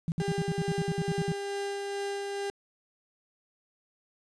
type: tone bursts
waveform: sine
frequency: 164.81 Hz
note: E3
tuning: in tune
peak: -26 dBFS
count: 13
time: 0.08-1.319 s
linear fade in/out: 0 ms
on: 39 ms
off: 61 ms
type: tone with tremolo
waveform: 35% pulse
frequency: 400 Hz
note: G4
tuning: 35 cents sharp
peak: -29 dBFS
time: 0.2-2.5 s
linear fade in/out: 0 ms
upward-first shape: sine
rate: 2.3 Hz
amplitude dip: 25%
effects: resampled to 22050 Hz + 10-bit